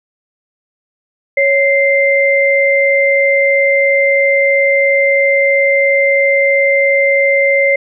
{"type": "tone pair together", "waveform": "sine", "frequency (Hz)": [553, 2088], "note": ["C#5", "C7"], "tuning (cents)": [-4, -4], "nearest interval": "octave + major seventh", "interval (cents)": 2300, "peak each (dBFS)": -11, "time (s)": [1.37, 7.76], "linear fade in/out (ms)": 5, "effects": []}